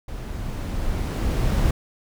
brown noise with level ramp, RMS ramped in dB -32 to -19 dBFS, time 0.08-1.71 s, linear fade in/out 5 ms, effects none

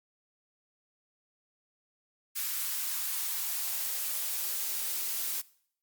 blue noise with high-pass filter sweep, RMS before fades -33 dBFS, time 2.35-5.42 s, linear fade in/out 20 ms, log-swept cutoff 1400 to 230 Hz, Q 1.4, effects noise-tail reverb RT60 0.6 s tail -21 dB re dry + Opus 48 kbps

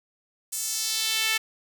sawtooth tone with high-pass filter sweep, 440.8 Hz, A4, 3 cents sharp, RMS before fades -27 dBFS, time 0.52-1.38 s, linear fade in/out 10 ms, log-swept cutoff 8200 to 2200 Hz, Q 1.6, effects none

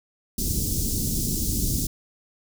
pink band-stop noise, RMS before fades -25 dBFS, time 0.38-1.87 s, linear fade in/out 5 ms, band 310 to 5300 Hz, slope 24 dB/octave, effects none

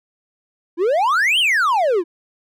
triangle exponential two-way sweep, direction up then down, 317.7 to 3245 to 317.7 Hz, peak -12 dBFS, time 0.77-2.04 s, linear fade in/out 50 ms, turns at 1.39 s, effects none

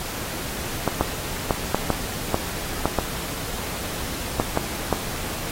clicks, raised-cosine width 1 ms, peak -5 dBFS, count 11, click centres 0.877 / 1.01 / 1.508 / 1.746 / 1.903 / 2.344 / 2.856 / 2.987 / 4.399 / 4.574 / 4.927 s, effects pink hiss -31 dBFS RMS until 5.51 s + AAC 48 kbps

